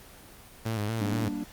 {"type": "tone with vibrato", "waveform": "sawtooth", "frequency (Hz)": 108.4, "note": "A2", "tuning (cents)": -25, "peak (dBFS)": -24, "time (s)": [0.65, 1.29], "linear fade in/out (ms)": 10, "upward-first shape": "square", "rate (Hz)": 4.2, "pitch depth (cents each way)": 68}
{"type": "chord", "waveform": "triangle", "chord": "G minor", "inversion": "none", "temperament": "just", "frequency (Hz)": [196, 235.2, 294], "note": ["G3", "Bb3", "D4"], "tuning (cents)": [0, 16, 2], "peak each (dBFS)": [-35, -34, -31], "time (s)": [1, 1.44], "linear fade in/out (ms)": 5}
{"effects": ["pink hiss -50 dBFS RMS until 1.52 s", "Opus 24 kbps"]}